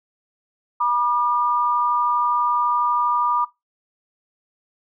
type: tone pair together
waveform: sine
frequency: 970 / 1202.2 Hz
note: B5 / D6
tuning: -31 / +40 cents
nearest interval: major third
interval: 371 cents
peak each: -20 dBFS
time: 0.8-3.45 s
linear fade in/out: 10 ms
effects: noise-tail reverb RT60 0.2 s tail -20 dB re dry